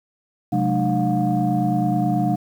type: tone cluster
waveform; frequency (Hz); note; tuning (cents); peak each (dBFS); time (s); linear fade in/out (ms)
sine; 131.5 / 182.1 / 211.2 / 301.3 / 714; C3 / F#3 / G#3 / D4 / F5; +9 / -27 / +29 / +44 / +38; -23; 0.52-2.36; 10
effects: tanh soft clip ceiling -9 dBFS + 8-bit